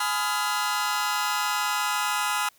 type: chord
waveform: sawtooth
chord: F half-diminished seventh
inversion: first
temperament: just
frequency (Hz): 838.1 / 1005.8 / 1257.2 / 1396.9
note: Ab5 / Cb6 / Eb6 / F6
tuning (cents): +16 / +31 / +18 / 0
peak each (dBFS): -26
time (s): 0-2.49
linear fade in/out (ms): 5
effects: white hiss -60 dBFS RMS until 2.58 s